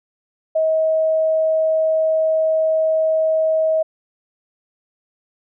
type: tone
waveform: sine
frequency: 636 Hz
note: D#5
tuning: 38 cents sharp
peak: -14 dBFS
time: 0.55-3.83 s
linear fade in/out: 10 ms
effects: none